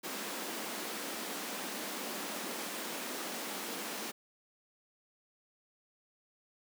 pink high-pass noise, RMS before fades -40 dBFS, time 0.03-4.12 s, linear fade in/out 20 ms, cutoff 200 Hz, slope 48 dB/octave, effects none

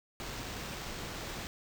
pink noise with sample-and-hold, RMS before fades -41 dBFS, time 0.2-1.47 s, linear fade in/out 0 ms, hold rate 11025 Hz, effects none

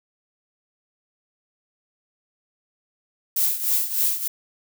violet noise with tremolo, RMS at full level -19 dBFS, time 3.36-4.28 s, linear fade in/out 5 ms, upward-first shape triangle, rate 3.3 Hz, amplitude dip 80%, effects none

